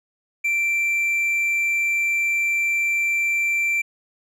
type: tone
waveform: triangle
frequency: 2349 Hz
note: D7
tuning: in tune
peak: -17 dBFS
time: 0.44-3.82 s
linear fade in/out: 10 ms
effects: none